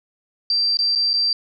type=tone with dropouts; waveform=sine; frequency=4699 Hz; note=D8; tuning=in tune; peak=-16 dBFS; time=0.5-1.33 s; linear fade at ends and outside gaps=2 ms; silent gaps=0.771-0.789 / 0.952-0.957 / 1.133-1.138 s; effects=none